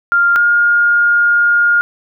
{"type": "tone pair in turn", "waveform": "sine", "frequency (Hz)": [1396.9, 1418.9], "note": ["F6", "F6"], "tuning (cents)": [0, 27], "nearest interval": "unison", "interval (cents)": 27, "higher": "second", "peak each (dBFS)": -8, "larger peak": "neither", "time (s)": [[0.12, 0.36], [0.36, 1.81]], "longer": "second", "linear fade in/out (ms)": 0, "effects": []}